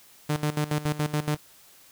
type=tone with tremolo; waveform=sawtooth; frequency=150 Hz; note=D3; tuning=37 cents sharp; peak=-19 dBFS; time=0.29-1.37 s; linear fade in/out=10 ms; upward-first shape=square; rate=7.1 Hz; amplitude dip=80%; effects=white hiss -54 dBFS RMS until 1.91 s